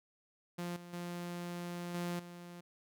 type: tone with level steps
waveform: sawtooth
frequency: 174.61 Hz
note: F3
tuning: in tune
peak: -34 / -45 / -36 / -32 / -44 dBFS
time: 0.58-2.61 s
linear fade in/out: 10 ms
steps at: 0.76 / 0.93 / 1.94 / 2.19 s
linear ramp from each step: 5 ms
effects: none